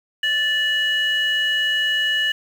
sine tone pair together, 1753.5 / 2917 Hz, A6 / F#7, -6 / -25 cents, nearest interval major sixth, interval 881 cents, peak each -19 dBFS, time 0.23-2.32 s, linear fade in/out 5 ms, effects tanh soft clip ceiling -12 dBFS + 7-bit

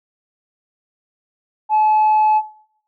sine tone, 859 Hz, A5, 42 cents flat, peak -10 dBFS, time 1.69-2.42 s, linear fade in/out 50 ms, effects noise-tail reverb RT60 0.7 s tail -20 dB re dry + tanh soft clip ceiling -9 dBFS

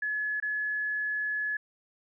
sine tone with dropouts, 1704 Hz, G#6, 44 cents sharp, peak -28 dBFS, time 0.02-1.57 s, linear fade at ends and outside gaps 5 ms, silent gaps 0.401-0.424 s, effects none

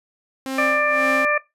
sawtooth tone with tremolo, 265.7 Hz, C4, 27 cents sharp, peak -19 dBFS, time 0.46-1.25 s, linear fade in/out 0 ms, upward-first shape sine, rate 1.9 Hz, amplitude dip 85%
harmonic tone, 593 Hz, D5, 17 cents sharp, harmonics 1 / 2 / 3 / 4, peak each -22 / -22 / -22 / -22 dBFS, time 0.58-1.38 s, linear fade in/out 5 ms
effects noise-tail reverb RT60 0.2 s tail -20 dB re dry + resampled to 32000 Hz

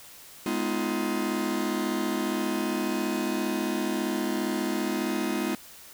45% pulse chord, F half-diminished seventh, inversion first, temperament just, 209.5 / 251.4 / 314.3 / 349.2 Hz, Ab3 / Cb4 / Eb4 / F4, +15 / +31 / +18 / 0 cents, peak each -32 dBFS, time 0.46-5.55 s, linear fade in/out 2 ms, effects white hiss -48 dBFS RMS until 5.93 s

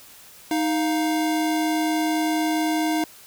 square tone pair together, 312.5 / 701 Hz, D#4 / F5, +8 / +6 cents, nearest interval octave + major second, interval 1398 cents, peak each -22 / -28 dBFS, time 0.51-3.04 s, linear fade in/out 2 ms, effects white hiss -47 dBFS RMS until 3.26 s

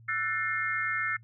sine chord, F# half-diminished seventh, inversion third, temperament just, 1332 / 1480 / 1776 / 2131 Hz, E6 / F#6 / A6 / C7, +18 / 0 / +16 / +31 cents, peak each -34 / -36 / -32 / -32 dBFS, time 0.08-1.17 s, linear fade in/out 10 ms, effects noise-tail reverb RT60 0.1 s tail -24 dB re dry + added 114 Hz sine -51 dBFS peak until 1.23 s

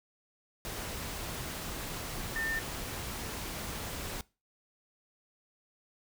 sine tone in noise, 1803 Hz, A6, 42 cents sharp, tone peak -32 dBFS, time 2.36-2.59 s, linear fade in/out 0 ms, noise pink, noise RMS -39 dBFS, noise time 0.65-4.21 s, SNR +4 dB, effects noise-tail reverb RT60 0.3 s tail -22 dB re dry

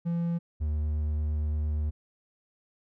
triangle tone pair in turn, 170 / 75.73 Hz, F3 / D#2, -46 / -46 cents, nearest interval octave + major second, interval 1400 cents, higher first, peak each -24 dBFS, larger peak neither, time 0.05-0.39 / 0.6-1.91 s, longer second, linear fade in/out 20 ms, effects none

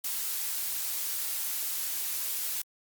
blue noise, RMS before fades -32 dBFS, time 0.04-2.62 s, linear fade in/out 5 ms, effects Opus 48 kbps

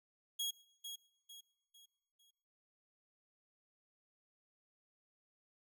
sawtooth tone with echo, 3305 Hz, G#7, 9 cents flat, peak -33 dBFS, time 0.39-0.51 s, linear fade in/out 10 ms, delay 450 ms, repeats 4, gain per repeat -8 dB, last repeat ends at 2.31 s, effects noise-tail reverb RT60 1.0 s tail -24 dB re dry

